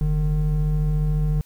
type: tone pair together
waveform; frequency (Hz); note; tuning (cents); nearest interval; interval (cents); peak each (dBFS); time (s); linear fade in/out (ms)
triangle; 45.88 / 151.9; F#1 / D#3; -14 / -41; octave + major sixth; 2073; -19; 0.01-1.41; 0
effects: white hiss -58 dBFS RMS until 1.45 s